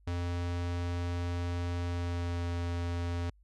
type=tone with pitch glide; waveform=square; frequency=87.31 to 86.46 Hz; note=F2 to F2; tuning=0 to -17 cents; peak=-32 dBFS; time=0.07-3.3 s; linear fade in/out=5 ms; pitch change=-17 cents; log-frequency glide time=1.84-2.42 s; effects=added 50 Hz sine -59 dBFS peak until 3.43 s + low-pass 6000 Hz 12 dB/octave